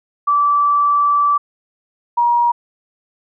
sine tone pair in turn, 1160 / 952 Hz, D6 / A#5, -22 / +36 cents, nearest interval minor third, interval 342 cents, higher first, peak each -11 dBFS, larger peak neither, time 0.27-1.38 / 2.17-2.52 s, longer first, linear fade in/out 10 ms, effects none

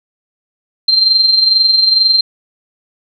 sine tone with amplitude modulation, 4153 Hz, C8, 14 cents flat, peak -5 dBFS, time 0.88-2.21 s, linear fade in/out 5 ms, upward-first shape sine, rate 22.2 Hz, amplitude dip 55%, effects none

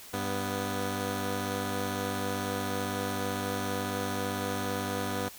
10% pulse tone pair together, 97.9 / 246.8 Hz, G2 / B3, -2 / -1 cents, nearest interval octave + major third, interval 1601 cents, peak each -25 dBFS, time 0.13-5.29 s, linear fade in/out 10 ms, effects white hiss -48 dBFS RMS until 5.38 s

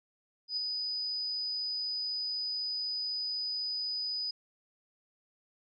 sine tone with ADSR envelope, 4978 Hz, D#8, in tune, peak -29 dBFS, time 0.48-4.31 s, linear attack 89 ms, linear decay 12 ms, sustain -3 dB, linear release 6 ms, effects none

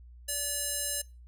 square tone with band-pass filter, 576 Hz, D5, 34 cents flat, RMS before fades -33 dBFS, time 0.28-1.02 s, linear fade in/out 10 ms, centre 10000 Hz, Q 1.5, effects noise-tail reverb RT60 0.3 s tail -23 dB re dry + added 60 Hz sine -48 dBFS peak until 1.27 s

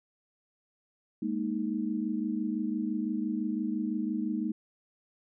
sine chord, Ab suspended second, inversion none, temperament just, 207.7 / 233.6 / 311.5 Hz, Ab3 / Bb3 / Eb4, 0 / +4 / +2 cents, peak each -33 dBFS, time 1.22-4.52 s, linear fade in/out 5 ms, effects none

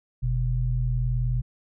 sine tone pair together, 45.16 / 124.3 Hz, F#1 / B2, -41 / +12 cents, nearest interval octave + tritone, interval 1753 cents, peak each -25 / -24 dBFS, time 0.22-1.42 s, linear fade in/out 20 ms, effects none

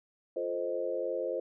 sine chord, F dominant seventh, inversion none, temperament equal, 349.2 / 440 / 523.3 / 622.3 Hz, F4 / A4 / C5 / Eb5, 0 / 0 / 0 / 0 cents, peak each -38 / -38 / -33 / -38 dBFS, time 0.36-1.4 s, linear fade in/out 5 ms, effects none

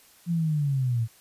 sine linear sweep, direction down, 174.3 to 110 Hz, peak -22 dBFS, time 0.26-1.08 s, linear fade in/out 50 ms, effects white hiss -56 dBFS RMS until 1.2 s + resampled to 32000 Hz

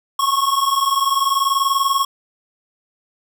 square tone pair together, 1086.7 / 1107 Hz, C#6 / C#6, -35 / -3 cents, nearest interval unison, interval 32 cents, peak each -19 dBFS, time 0.19-2.05 s, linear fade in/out 5 ms, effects none

